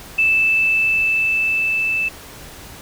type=tone with level ramp; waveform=sine; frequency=2637 Hz; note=E7; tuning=in tune; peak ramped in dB=-12 to -17 dBFS; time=0.18-2.09 s; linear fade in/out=10 ms; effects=pink hiss -38 dBFS RMS until 2.81 s